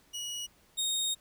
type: tone pair in turn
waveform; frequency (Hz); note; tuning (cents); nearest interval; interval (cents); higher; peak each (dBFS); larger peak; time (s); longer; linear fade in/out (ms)
25% pulse; 2912 / 3717; F#7 / A#7; -28 / -6; major third; 422; second; -32 / -25; second; 0.13-0.47 / 0.77-1.15; second; 20
effects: pink hiss -64 dBFS RMS until 1.2 s